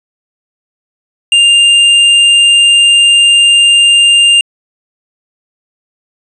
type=tone with tanh clipping; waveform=sine; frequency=2800 Hz; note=F7; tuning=4 cents sharp; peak=-5 dBFS; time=1.32-4.41 s; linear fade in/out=2 ms; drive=12 dB; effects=resampled to 24000 Hz